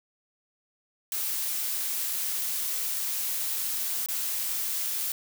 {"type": "noise with dropouts", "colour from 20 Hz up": "blue", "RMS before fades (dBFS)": -30, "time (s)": [1.12, 5.12], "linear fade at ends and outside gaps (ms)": 1, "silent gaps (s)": [4.061, 4.086], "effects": []}